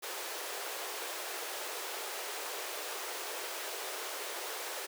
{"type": "high-pass noise", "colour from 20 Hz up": "pink", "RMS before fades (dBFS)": -40, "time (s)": [0.02, 4.87], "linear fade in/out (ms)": 20, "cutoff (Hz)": 370, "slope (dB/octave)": 48, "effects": []}